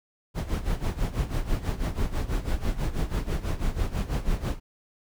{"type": "noise with tremolo", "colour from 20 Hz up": "brown", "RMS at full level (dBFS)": -24, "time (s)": [0.34, 4.6], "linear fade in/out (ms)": 50, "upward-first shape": "sine", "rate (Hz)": 6.1, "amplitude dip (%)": 80, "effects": []}